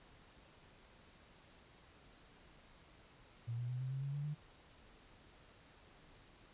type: tone with pitch steps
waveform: sine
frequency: 117 / 121.13 / 125.4 / 129.82 / 134.4 / 139.14 / 144.04 / 149.12 Hz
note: A#2 / B2 / B2 / C3 / C3 / C#3 / D3 / D3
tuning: +7 / -33 / +27 / -13 / +47 / +7 / -33 / +27 cents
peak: -38 dBFS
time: 3.47-4.35 s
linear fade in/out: 20 ms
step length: 110 ms
effects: pink hiss -63 dBFS RMS until 6.53 s + resampled to 8000 Hz